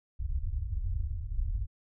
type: low-pass noise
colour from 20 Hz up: pink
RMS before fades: -32 dBFS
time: 0.19-1.67 s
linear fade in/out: 20 ms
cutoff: 100 Hz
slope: 48 dB/octave
effects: none